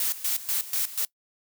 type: noise with tremolo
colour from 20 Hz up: blue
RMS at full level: -26 dBFS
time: 0-1.05 s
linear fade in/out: 2 ms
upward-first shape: square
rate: 4.1 Hz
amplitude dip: 80%
effects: noise-tail reverb RT60 0.1 s tail -22 dB re dry